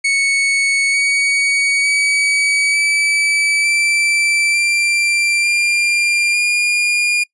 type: tone with pitch steps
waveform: 40% pulse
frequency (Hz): 2217 / 2245 / 2274 / 2303 / 2333 / 2362 / 2393 / 2423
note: C#7 / C#7 / C#7 / D7 / D7 / D7 / D7 / D#7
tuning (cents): 0 / +21 / +44 / -34 / -12 / +9 / +32 / -47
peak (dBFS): -12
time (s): 0.04-7.24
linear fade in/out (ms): 10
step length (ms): 900
effects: noise-tail reverb RT60 0.1 s tail -23 dB re dry + resampled to 22050 Hz